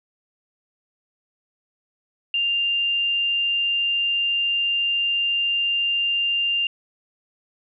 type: tone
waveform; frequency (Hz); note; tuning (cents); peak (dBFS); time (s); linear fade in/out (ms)
sine; 2794; F7; 0; -19; 2.34-6.67; 2
effects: none